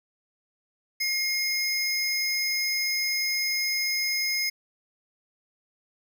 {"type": "tone pair together", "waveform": "square", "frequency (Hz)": [2138, 5085], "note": ["C7", "D#8"], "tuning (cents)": [37, 37], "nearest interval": "octave + minor third", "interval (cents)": 1500, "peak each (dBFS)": -28, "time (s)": [1, 4.5], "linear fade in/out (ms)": 10, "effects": []}